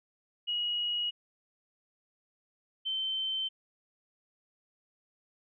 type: tone pair in turn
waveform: sine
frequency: 2900 / 3093 Hz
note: F#7 / G7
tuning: -35 / -24 cents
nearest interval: minor second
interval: 111 cents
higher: second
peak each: -29 / -30 dBFS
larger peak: first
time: 0.47-1.11 / 2.85-3.49 s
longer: neither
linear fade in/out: 20 ms
effects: none